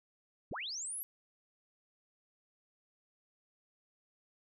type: linear sweep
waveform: sine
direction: up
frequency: 41.2 to 11870 Hz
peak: -38 dBFS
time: 0.51-1.03 s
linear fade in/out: 0 ms
effects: none